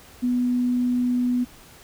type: tone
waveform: sine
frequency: 246.8 Hz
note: B3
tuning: 1 cent flat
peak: -19 dBFS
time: 0.22-1.45 s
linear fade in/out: 20 ms
effects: pink hiss -48 dBFS RMS until 1.83 s